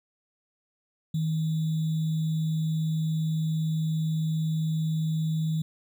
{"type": "tone with sample-and-hold", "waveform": "sine", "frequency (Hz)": 158.8, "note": "D#3", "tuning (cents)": 36, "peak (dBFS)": -24, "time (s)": [1.14, 5.62], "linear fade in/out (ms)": 5, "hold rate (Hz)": 3675, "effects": []}